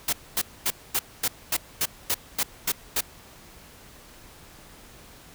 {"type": "noise bursts", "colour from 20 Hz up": "white", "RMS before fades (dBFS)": -24, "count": 11, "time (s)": [0.08, 3.008], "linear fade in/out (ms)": 5, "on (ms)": 48, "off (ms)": 240, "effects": ["pink hiss -49 dBFS RMS until 5.34 s"]}